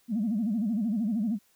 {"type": "tone with vibrato", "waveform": "sine", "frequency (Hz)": 217.8, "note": "A3", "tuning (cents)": -17, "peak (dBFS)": -24, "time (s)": [0.08, 1.39], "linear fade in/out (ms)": 50, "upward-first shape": "sine", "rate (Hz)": 13, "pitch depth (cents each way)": 180, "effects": ["tanh soft clip ceiling -21 dBFS", "white hiss -66 dBFS RMS until 1.55 s"]}